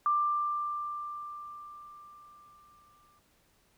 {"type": "tone with exponential decay", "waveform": "sine", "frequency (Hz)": 1184, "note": "D6", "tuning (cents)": 14, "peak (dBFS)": -23, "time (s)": [0.06, 3.19], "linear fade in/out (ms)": 1, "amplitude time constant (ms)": 680, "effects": ["pink hiss -68 dBFS RMS until 3.77 s"]}